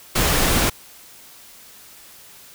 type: noise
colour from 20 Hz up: pink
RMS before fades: -18 dBFS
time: 0.15-0.7 s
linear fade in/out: 10 ms
effects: white hiss -45 dBFS RMS until 2.54 s